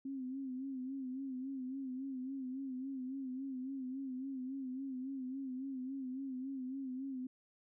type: tone with vibrato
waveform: sine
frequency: 263.4 Hz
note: C4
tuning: 12 cents sharp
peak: -39 dBFS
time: 0.05-7.27 s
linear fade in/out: 5 ms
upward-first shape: sine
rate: 3.6 Hz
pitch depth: 70 cents each way
effects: none